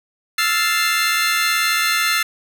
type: chord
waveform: 25% pulse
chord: F major seventh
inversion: third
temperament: equal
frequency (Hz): 1318.5 / 1396.9 / 1760 / 2093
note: E6 / F6 / A6 / C7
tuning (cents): 0 / 0 / 0 / 0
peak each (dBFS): -18 / -20 / -18 / -17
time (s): 0.38-2.23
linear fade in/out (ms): 5
effects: none